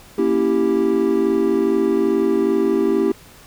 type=chord; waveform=triangle; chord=A# diminished seventh; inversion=none; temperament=equal; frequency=233.1 / 277.2 / 329.6 / 392 Hz; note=A#3 / C#4 / E4 / G4; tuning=0 / 0 / 0 / 0 cents; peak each=-21 / -21 / -18 / -16 dBFS; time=0.18-3.12 s; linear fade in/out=5 ms; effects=pink hiss -45 dBFS RMS until 3.46 s